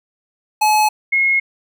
square / sine tone pair in turn, 854 / 2162 Hz, G#5 / C#7, +48 / -44 cents, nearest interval octave + major third, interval 1608 cents, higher second, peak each -12 dBFS, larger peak neither, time 0.61-0.89 / 1.12-1.4 s, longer neither, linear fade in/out 10 ms, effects none

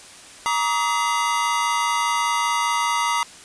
square tone cluster, 944 / 1155 / 1260 / 2033 Hz, A#5 / D6 / D#6 / B6, +22 / -29 / +21 / +50 cents, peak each -23 / -27 / -27 / -28 dBFS, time 0.46-3.23 s, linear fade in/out 0 ms, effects white hiss -43 dBFS RMS until 3.44 s + resampled to 22050 Hz

